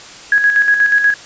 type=tone with tremolo; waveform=sine; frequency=1661.2 Hz; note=G#6; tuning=in tune; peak=-7 dBFS; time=0.32-1.14 s; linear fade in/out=2 ms; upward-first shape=square; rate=8.3 Hz; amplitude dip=50%; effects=white hiss -35 dBFS RMS until 1.25 s + resampled to 16000 Hz